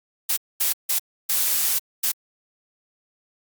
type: noise bursts at uneven times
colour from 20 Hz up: blue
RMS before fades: -21 dBFS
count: 5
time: 0.29-0.37 / 0.6-0.73 / 0.89-0.99 / 1.29-1.79 / 2.03-2.12 s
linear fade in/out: 10 ms
effects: Opus 48 kbps